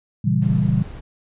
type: chord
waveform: sine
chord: A# diminished seventh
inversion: none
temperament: equal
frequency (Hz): 116.54 / 138.59 / 164.81 / 196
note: A#2 / C#3 / E3 / G3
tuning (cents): 0 / 0 / 0 / 0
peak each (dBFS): -21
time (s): 0.24-0.83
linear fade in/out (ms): 10
type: noise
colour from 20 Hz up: brown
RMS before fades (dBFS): -34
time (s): 0.41-1.01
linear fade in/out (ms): 20
effects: resampled to 8000 Hz